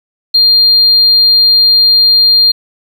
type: tone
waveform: sine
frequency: 4200 Hz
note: C8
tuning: 6 cents sharp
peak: -3 dBFS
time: 0.34-2.52 s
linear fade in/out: 10 ms
effects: tanh soft clip ceiling 0 dBFS + 7-bit